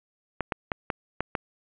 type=clicks; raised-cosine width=0.5 ms; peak=-11 dBFS; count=6; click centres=0.407 / 0.522 / 0.718 / 0.902 / 1.206 / 1.352 s; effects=resampled to 8000 Hz + 7-bit